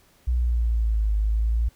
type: linear two-way sweep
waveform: sine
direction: down then up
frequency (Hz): 61.74 to 51.91 to 58.1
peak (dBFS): -19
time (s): 0.27-1.69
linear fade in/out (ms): 10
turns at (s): 1.16
effects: pink hiss -59 dBFS RMS until 1.75 s